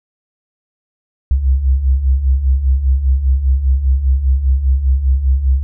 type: beating tone pair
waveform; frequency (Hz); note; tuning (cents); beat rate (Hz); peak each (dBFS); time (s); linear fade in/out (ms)
sine; 62.8 / 67.8; B1 / C#2; +30 / -38; 5; -17 / -11; 1.31-5.63; 0
effects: none